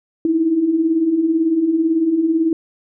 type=beating tone pair; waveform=sine; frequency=308.5 / 326.5 Hz; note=D#4 / E4; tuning=-15 / -17 cents; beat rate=18 Hz; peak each=-22 / -14 dBFS; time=0.25-2.53 s; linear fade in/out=2 ms; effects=none